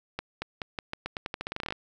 accelerating click train, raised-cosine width 0.3 ms, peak -16 dBFS, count 19, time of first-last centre 0.19-1.724 s, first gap 230 ms, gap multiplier 0.86, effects none

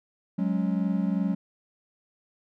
triangle chord, F# suspended second, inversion none, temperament equal, 185 / 207.7 / 277.2 Hz, F#3 / G#3 / C#4, 0 / 0 / 0 cents, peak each -24 / -26 / -30 dBFS, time 0.38-1.35 s, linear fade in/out 10 ms, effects none

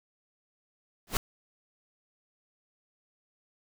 pink noise with exponential growth, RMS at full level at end -22 dBFS, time 1.07-1.17 s, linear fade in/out 1 ms, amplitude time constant 20 ms, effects none

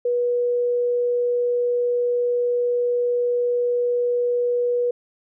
sine tone, 485.6 Hz, B4, 29 cents flat, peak -18 dBFS, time 0.05-4.91 s, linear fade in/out 5 ms, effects none

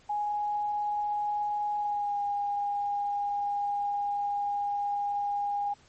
sine tone with pitch glide, 830.6 to 814.4 Hz, G#5 to G#5, 0 to -34 cents, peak -27 dBFS, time 0.09-5.74 s, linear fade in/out 10 ms, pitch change -34 cents, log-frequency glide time 1.77-2.2 s, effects pink hiss -60 dBFS RMS until 5.88 s + MP3 32 kbps

